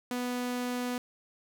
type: tone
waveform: sawtooth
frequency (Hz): 246.9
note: B3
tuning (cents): 0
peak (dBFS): -27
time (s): 0.11-0.98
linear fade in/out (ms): 2
effects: none